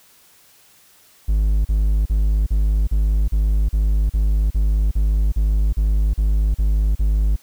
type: tone bursts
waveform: triangle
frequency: 51.9 Hz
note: G#1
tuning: in tune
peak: -12 dBFS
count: 15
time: 1.28-7.362 s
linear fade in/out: 10 ms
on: 370 ms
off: 38 ms
effects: white hiss -52 dBFS RMS until 7.42 s